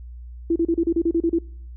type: tone bursts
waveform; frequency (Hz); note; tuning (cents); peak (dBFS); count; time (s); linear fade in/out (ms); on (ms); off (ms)
sine; 334.4; E4; +25; -16; 10; 0.5-1.387; 5; 59; 33
effects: noise-tail reverb RT60 0.6 s tail -24 dB re dry + added 60 Hz sine -35 dBFS peak until 1.76 s